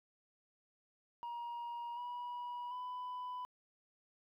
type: tone with pitch steps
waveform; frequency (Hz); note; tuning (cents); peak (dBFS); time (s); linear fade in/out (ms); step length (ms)
sine; 948 / 971.8 / 996.3; A#5 / B5 / B5; +29 / -28 / +15; -38; 1.23-3.45; 0; 740
effects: tanh soft clip ceiling -40 dBFS + 13-bit